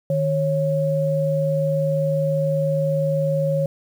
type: tone pair together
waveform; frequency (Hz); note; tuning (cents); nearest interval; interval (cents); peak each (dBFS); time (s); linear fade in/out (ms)
sine; 154.3 / 549.3; D#3 / C#5; -14 / -16; octave + minor seventh; 2198; -21 / -20; 0.1-3.66; 2
effects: 8-bit